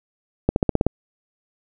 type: accelerating click train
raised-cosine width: 2 ms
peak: -3 dBFS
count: 7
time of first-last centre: 0.49-0.866 s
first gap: 71 ms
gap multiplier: 0.95
effects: none